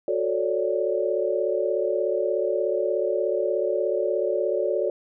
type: chord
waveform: sine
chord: D major seventh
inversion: first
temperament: just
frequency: 367.1 / 440.5 / 550.6 / 587.3 Hz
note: F#4 / A4 / C#5 / D5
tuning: -14 / +2 / -12 / 0 cents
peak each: -27 dBFS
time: 0.08-4.9 s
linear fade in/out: 2 ms
effects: none